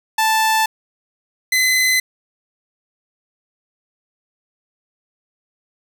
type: tone pair in turn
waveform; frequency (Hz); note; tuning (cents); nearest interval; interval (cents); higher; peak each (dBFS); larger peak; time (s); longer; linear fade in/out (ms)
sawtooth; 880 / 2031; A5 / B6; 0 / +48; octave + major second; 1448; second; -10; neither; 0.18-0.66 / 1.52-2; neither; 5
effects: none